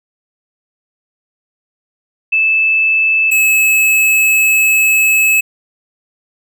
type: tone pair in turn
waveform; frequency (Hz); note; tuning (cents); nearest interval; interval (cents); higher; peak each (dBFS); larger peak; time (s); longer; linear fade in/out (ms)
sine / square; 2625 / 2590; E7 / E7; -8 / -31; unison; 23; first; -9; neither; 2.32-3.31 / 3.31-5.41; second; 10
effects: none